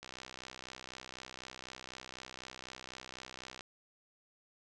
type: click train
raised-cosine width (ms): 0.2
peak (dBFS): -28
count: 230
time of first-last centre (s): 0.03-3.608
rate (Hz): 64
effects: resampled to 24000 Hz